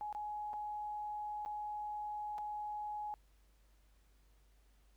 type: tone with dropouts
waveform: sine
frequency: 839 Hz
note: G#5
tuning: 17 cents sharp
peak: -39 dBFS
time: 0.01-3.14 s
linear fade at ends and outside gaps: 0 ms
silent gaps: 0.127-0.149 / 0.532-0.538 / 1.45-1.46 / 2.381-2.385 s
effects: added 50 Hz sine -65 dBFS peak until 4.96 s + pink hiss -75 dBFS RMS until 4.96 s